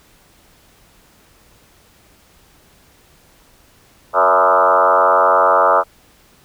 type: tone with frequency modulation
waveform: sine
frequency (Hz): 932.3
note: A#5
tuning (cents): 0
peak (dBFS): -9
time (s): 4.13-5.84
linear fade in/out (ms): 50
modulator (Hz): 89.9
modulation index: 4.7
effects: pink hiss -51 dBFS RMS until 6.44 s